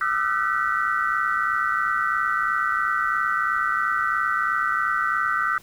sine tone cluster, 1207 / 1315 / 1378 / 1517 / 1946 Hz, D6 / E6 / F6 / F#6 / B6, +47 / -5 / -24 / +43 / -26 cents, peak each -27 / -26 / -28 / -25 / -30 dBFS, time 0.01-5.58 s, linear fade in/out 2 ms, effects pink hiss -50 dBFS RMS until 5.62 s

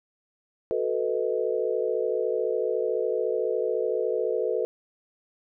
sine chord, B dominant seventh, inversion second, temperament equal with one note detuned, 370 / 440 / 493.9 / 630.6 Hz, F#4 / A4 / B4 / D#5, 0 / 0 / 0 / +23 cents, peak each -31 / -27 / -28 / -33 dBFS, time 0.71-4.65 s, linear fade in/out 0 ms, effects none

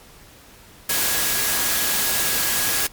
sine tone in noise, 1661.2 Hz, G#6, in tune, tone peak -32 dBFS, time 0.89-2.87 s, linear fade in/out 5 ms, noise white, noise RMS -21 dBFS, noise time 0.89-2.87 s, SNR -14 dB, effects pink hiss -47 dBFS RMS until 2.92 s + MP3 96 kbps

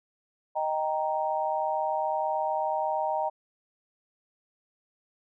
sine chord, Eb major, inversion none, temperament equal, 622.3 / 784 / 932.3 Hz, Eb5 / G5 / Bb5, 0 / 0 / 0 cents, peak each -30 dBFS, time 0.55-3.3 s, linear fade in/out 20 ms, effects none

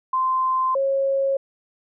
sine tone pair in turn, 1039 / 545 Hz, C6 / C#5, -12 / -29 cents, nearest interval major seventh, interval 1117 cents, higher first, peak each -18 dBFS, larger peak neither, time 0.13-0.75 / 0.75-1.37 s, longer neither, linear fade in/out 5 ms, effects none

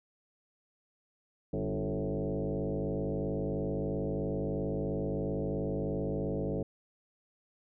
sine tone with frequency modulation, 130.81 Hz, C3, in tune, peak -30 dBFS, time 1.53-6.63 s, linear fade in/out 5 ms, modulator 103 Hz, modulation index 4.3, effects none

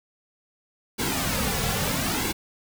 pink noise with flanger, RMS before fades -26 dBFS, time 0.98-2.33 s, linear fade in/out 20 ms, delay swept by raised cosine 1.6 to 3.3 ms, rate 0.76 Hz, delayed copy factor -0.7, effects none

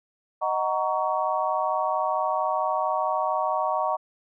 sine chord, D# minor seventh, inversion none, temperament just, 622.3 / 746.7 / 933.4 / 1120.1 Hz, D#5 / F#5 / A#5 / C#6, 0 / +16 / +2 / +18 cents, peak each -28 dBFS, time 0.41-3.97 s, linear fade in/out 20 ms, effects none

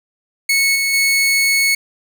sawtooth tone with level steps, 2203 Hz, C#7, 11 cents flat, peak -9 / -12 / -9 dBFS, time 0.49-1.75 s, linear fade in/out 5 ms, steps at 0.75 / 0.93 s, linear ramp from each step 10 ms, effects none

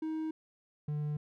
triangle tone pair in turn, 315.7 / 148.99 Hz, D#4 / D3, +25 / +25 cents, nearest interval octave + minor second, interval 1300 cents, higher first, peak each -31 / -30 dBFS, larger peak second, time 0.02-0.31 / 0.88-1.17 s, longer neither, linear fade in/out 5 ms, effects none

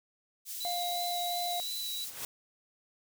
white high-pass noise, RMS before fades -40 dBFS, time 0.45-2.13 s, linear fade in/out 50 ms, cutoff 4400 Hz, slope 12 dB/octave
sine tone with vibrato, 3948 Hz, B7, 1 cent flat, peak -36 dBFS, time 0.6-2.05 s, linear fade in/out 10 ms, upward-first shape sine, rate 2.8 Hz, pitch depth 21 cents each way
triangle tone, 703 Hz, F5, 11 cents sharp, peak -31 dBFS, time 0.65-1.6 s, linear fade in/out 0 ms
white noise with exponential growth, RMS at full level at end -36 dBFS, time 1.84-2.25 s, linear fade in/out 2 ms, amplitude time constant 89 ms
effects none

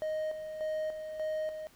triangle tone with tremolo, 622.3 Hz, D#5, in tune, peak -29 dBFS, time 0.02-1.67 s, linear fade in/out 0 ms, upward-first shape square, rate 1.7 Hz, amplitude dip 55%, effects pink hiss -61 dBFS RMS until 1.75 s

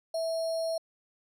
sine tone with sample-and-hold, 655 Hz, E5, 11 cents flat, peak -28 dBFS, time 0.14-0.78 s, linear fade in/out 5 ms, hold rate 4900 Hz, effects low-pass 12000 Hz 12 dB/octave

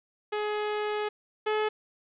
sawtooth tone pair in turn, 420.9 / 428.3 Hz, G#4 / A4, +23 / -47 cents, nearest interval unison, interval 30 cents, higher second, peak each -24 / -21 dBFS, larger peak second, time 0.32-1.09 / 1.46-1.69 s, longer first, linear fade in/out 10 ms, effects resampled to 8000 Hz + 9-bit

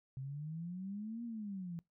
sine exponential two-way sweep, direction up then down, 130 to 238.9 to 165.2 Hz, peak -40 dBFS, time 0.17-1.79 s, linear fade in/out 0 ms, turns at 1.24 s, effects noise-tail reverb RT60 0.2 s tail -24 dB re dry

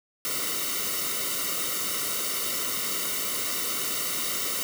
white noise with comb filter, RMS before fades -29 dBFS, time 0.25-4.63 s, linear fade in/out 0 ms, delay 1.2 ms, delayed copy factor -0.85, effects none

